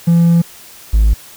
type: tone pair in turn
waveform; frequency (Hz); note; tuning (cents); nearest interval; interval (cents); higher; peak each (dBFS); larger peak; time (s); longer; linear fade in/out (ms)
triangle; 169.4 / 53.67; E3 / A1; +48 / -42; octave + minor sixth; 1990; first; -4; neither; 0.07-0.42 / 0.93-1.14; first; 10
effects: tanh soft clip ceiling -1 dBFS + white hiss -38 dBFS RMS until 1.36 s